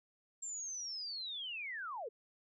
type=linear sweep; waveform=sine; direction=down; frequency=7459 to 402.3 Hz; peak=-40 dBFS; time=0.42-2.09 s; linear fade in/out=10 ms; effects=none